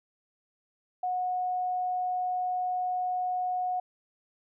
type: tone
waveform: sine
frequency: 730 Hz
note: F#5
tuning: 24 cents flat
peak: -27 dBFS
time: 1.03-3.8 s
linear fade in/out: 5 ms
effects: none